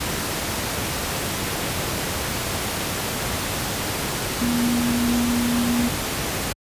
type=tone in noise; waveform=sine; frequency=239.5 Hz; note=A#3; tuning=47 cents sharp; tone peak=-19 dBFS; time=4.41-5.89 s; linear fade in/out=10 ms; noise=pink; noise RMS=-25 dBFS; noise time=0-6.53 s; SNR=+3 dB; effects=high-pass 60 Hz 12 dB/octave + resampled to 32000 Hz